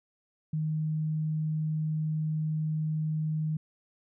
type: tone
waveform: sine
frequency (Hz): 155.56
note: D#3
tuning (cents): 0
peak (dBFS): -27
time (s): 0.53-3.57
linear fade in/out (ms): 5
effects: none